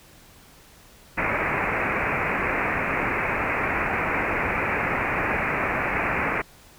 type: low-pass noise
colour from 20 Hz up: white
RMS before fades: -25 dBFS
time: 1.17-6.42 s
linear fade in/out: 10 ms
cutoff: 2500 Hz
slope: 96 dB/octave
effects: pink hiss -51 dBFS RMS until 6.78 s